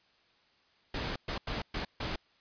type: noise bursts at uneven times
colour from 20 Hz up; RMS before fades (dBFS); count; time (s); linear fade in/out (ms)
pink; -35; 5; 0.94-1.16 / 1.28-1.38 / 1.47-1.62 / 1.74-1.85 / 2-2.16; 5
effects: white hiss -67 dBFS RMS until 2.4 s + resampled to 11025 Hz